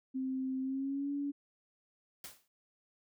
sine tone with pitch glide, 262 to 284.1 Hz, C4 to C#4, +2 to +43 cents, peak -33 dBFS, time 0.14-1.32 s, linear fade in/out 20 ms, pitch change +141 cents, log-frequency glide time 0.61-1.11 s
white noise with exponential decay, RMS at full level -43 dBFS, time 2.24-2.48 s, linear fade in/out 2 ms, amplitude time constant 51 ms
effects none

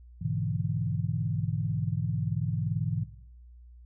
sine chord, E dominant seventh, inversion first, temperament equal with one note detuned, 103.83 / 124.11 / 146.83 / 164.81 Hz, G#2 / B2 / D3 / E3, 0 / +9 / 0 / 0 cents, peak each -33 dBFS, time 0.21-3.04 s, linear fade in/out 10 ms, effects noise-tail reverb RT60 0.7 s tail -17 dB re dry + added 60 Hz sine -48 dBFS peak until 3.85 s

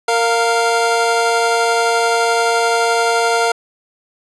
25% pulse tone pair together, 461.8 / 698.5 Hz, A#4 / F5, -16 / 0 cents, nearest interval perfect fifth, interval 716 cents, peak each -12 dBFS, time 0.08-3.52 s, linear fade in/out 5 ms, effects resampled to 22050 Hz + 8-bit

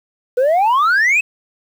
sine exponential sweep, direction up, 481.1 to 2632 Hz, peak -8 dBFS, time 0.37-1.21 s, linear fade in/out 10 ms, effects tanh soft clip ceiling -10 dBFS + 7-bit

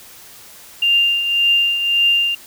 sine tone with tremolo, 2794 Hz, F7, in tune, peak -10 dBFS, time 0.82-2.35 s, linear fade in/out 5 ms, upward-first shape triangle, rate 1.8 Hz, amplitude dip 60%, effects white hiss -41 dBFS RMS until 2.46 s

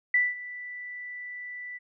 sine tone with ADSR envelope, 1975.5 Hz, B6, in tune, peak -18 dBFS, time 0.14-1.79 s, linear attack 4 ms, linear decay 200 ms, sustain -18 dB, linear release 26 ms, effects none

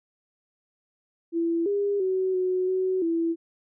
sine tone with pitch steps, 334.8 / 404.4 / 375.7 / 368.5 / 373.8 / 332.1 Hz, E4 / G#4 / F#4 / F#4 / F#4 / E4, +27 / -46 / +26 / -7 / +18 / +13 cents, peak -22 dBFS, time 1.32-3.36 s, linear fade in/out 50 ms, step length 340 ms, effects none

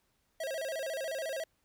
square tone with vibrato, 590 Hz, D5, 8 cents sharp, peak -35 dBFS, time 0.4-1.44 s, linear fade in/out 5 ms, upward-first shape square, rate 14 Hz, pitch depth 160 cents each way, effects pink hiss -75 dBFS RMS until 1.64 s

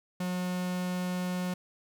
45% pulse tone, 181 Hz, F#3, 38 cents flat, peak -30 dBFS, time 0.2-1.54 s, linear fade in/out 5 ms, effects none

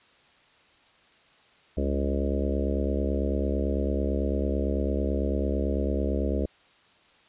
harmonic tone with a mistuned harmonic, 69 Hz, C#2, 7 cents flat, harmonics 1 / 3 / 4 / 5 / 6 / 7 / 8 / 9, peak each -27 / -32 / -33 / -34 / -35 / -35 / -36 / -37 dBFS, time 1.77-6.46 s, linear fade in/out 5 ms, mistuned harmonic 3, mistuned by -64 cents, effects white hiss -59 dBFS RMS until 7.28 s + resampled to 8000 Hz

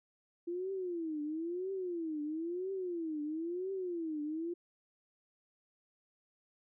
sine tone with vibrato, 338.8 Hz, E4, 48 cents sharp, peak -35 dBFS, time 0.47-4.54 s, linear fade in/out 10 ms, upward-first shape triangle, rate 1 Hz, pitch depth 250 cents each way, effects none

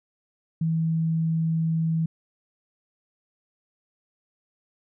sine tone, 162.3 Hz, E3, 27 cents flat, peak -21 dBFS, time 0.61-2.06 s, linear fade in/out 5 ms, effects none

